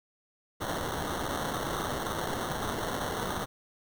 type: noise with sample-and-hold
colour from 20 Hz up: white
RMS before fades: -33 dBFS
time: 0.6-3.46 s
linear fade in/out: 20 ms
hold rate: 2450 Hz
effects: none